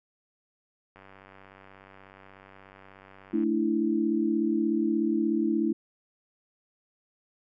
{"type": "click train", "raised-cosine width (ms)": 0.5, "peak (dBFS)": -35, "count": 240, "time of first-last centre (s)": [0.96, 3.434], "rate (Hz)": 96.6}
{"type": "chord", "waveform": "sine", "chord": "A suspended fourth", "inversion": "none", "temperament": "just", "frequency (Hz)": [220, 293.3, 330], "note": ["A3", "D4", "E4"], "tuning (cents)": [0, -2, 2], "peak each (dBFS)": [-28, -29, -26], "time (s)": [3.33, 5.73], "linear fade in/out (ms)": 10}
{"effects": []}